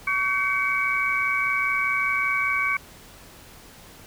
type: tone cluster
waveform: sine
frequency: 1132 / 1536 / 2141 / 2266 Hz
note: C#6 / G6 / C7 / C#7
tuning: +36 / -36 / +39 / +37 cents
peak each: -27 / -29 / -32 / -23 dBFS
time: 0.07-2.77 s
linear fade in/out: 5 ms
effects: pink hiss -47 dBFS RMS until 4.06 s